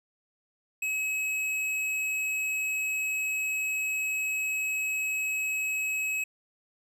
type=tone with hard clipping; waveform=triangle; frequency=2562 Hz; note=E7; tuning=50 cents flat; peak=-29 dBFS; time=0.82-6.24 s; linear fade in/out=5 ms; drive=15 dB; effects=none